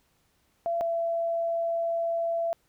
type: tone pair in turn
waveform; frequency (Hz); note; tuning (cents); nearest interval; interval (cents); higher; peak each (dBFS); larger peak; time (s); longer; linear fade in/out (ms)
sine; 678 / 671.4; E5 / E5; +49 / +32; unison; 17; first; -25; neither; 0.66-0.81 / 0.81-2.53; second; 0
effects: pink hiss -69 dBFS RMS until 2.68 s